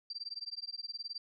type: tone with tremolo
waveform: sine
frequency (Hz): 4699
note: D8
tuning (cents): 0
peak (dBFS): -36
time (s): 0.1-1.18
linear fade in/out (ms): 2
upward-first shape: sine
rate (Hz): 19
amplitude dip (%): 100
effects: none